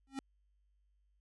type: tone with exponential growth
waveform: square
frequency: 269.7 Hz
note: C#4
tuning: 47 cents flat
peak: -35 dBFS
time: 0.07-0.19 s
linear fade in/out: 1 ms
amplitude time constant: 24 ms
effects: added 50 Hz sine -70 dBFS peak until 1.2 s + resampled to 24000 Hz